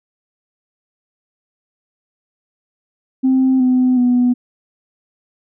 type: tone with pitch steps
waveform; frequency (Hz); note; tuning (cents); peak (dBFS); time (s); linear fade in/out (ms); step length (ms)
sine; 261.6 / 254 / 246.6; C4 / B3 / B3; 0 / +49 / -2; -9; 3.23-4.34; 20; 370
effects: tanh soft clip ceiling -7 dBFS